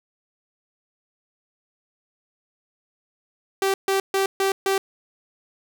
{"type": "tone bursts", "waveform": "sawtooth", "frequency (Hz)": 388.5, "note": "G4", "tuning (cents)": -16, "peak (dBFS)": -15, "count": 5, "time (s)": [3.62, 4.78], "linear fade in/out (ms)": 2, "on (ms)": 120, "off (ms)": 140, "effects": []}